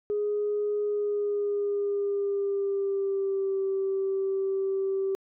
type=tone with pitch glide; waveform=sine; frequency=415.3 to 387.5 Hz; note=G#4 to G4; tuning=0 to -20 cents; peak=-24 dBFS; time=0.1-5.15 s; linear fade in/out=0 ms; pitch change=-120 cents; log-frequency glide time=0.82-3.61 s; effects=tanh soft clip ceiling -20 dBFS